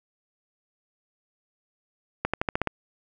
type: accelerating click train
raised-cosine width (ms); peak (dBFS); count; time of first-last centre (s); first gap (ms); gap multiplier
0.5; -9; 7; 2.25-2.673; 86; 0.92
effects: none